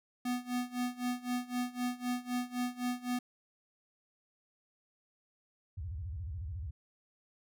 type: tone with tremolo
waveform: square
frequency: 246.9 Hz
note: B3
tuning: in tune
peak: -31 dBFS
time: 0.25-3.19 s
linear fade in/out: 5 ms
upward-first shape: sine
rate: 3.9 Hz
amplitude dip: 90%
type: tone with vibrato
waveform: sine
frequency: 80.5 Hz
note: E2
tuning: 41 cents flat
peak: -37 dBFS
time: 5.77-6.71 s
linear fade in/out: 10 ms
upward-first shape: square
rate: 14 Hz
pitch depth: 280 cents each way
effects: none